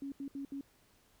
sine tone bursts at uneven times, 277.2 Hz, C#4, in tune, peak -38 dBFS, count 4, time 0.02-0.12 / 0.2-0.28 / 0.35-0.45 / 0.52-0.61 s, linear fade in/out 2 ms, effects pink hiss -68 dBFS RMS until 1.2 s

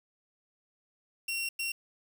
sawtooth tone bursts at uneven times, 2737 Hz, F7, 36 cents flat, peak -28 dBFS, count 2, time 1.28-1.49 / 1.59-1.72 s, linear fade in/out 5 ms, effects 9-bit

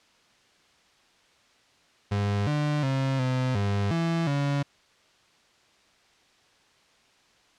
35% pulse tone with pitch steps, 101.5 / 148.6 / 134.1 / 128.4 / 100.7 / 166.4 / 141.8 Hz, G#2 / D3 / C3 / C3 / G2 / E3 / C#3, -39 / +21 / +43 / -32 / +47 / +17 / +40 cents, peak -22 dBFS, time 2.11-4.63 s, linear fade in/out 10 ms, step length 360 ms, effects white hiss -61 dBFS RMS until 7.58 s + low-pass 5000 Hz 12 dB/octave

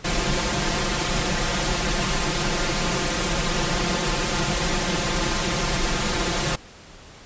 pink noise with comb filter, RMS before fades -23 dBFS, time 0.04-6.56 s, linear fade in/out 10 ms, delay 5.7 ms, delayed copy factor +0.9, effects pink hiss -45 dBFS RMS until 7.25 s + resampled to 16000 Hz

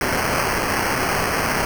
white noise with sample-and-hold, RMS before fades -21 dBFS, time 0.01-1.65 s, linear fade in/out 2 ms, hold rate 3675 Hz, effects none

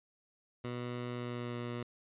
15% pulse tone with pitch glide, 122.3 to 120.41 Hz, B2 to B2, -16 to -43 cents, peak -31 dBFS, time 0.64-1.83 s, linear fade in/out 5 ms, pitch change -27 cents, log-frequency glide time 1.13-1.57 s, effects resampled to 8000 Hz

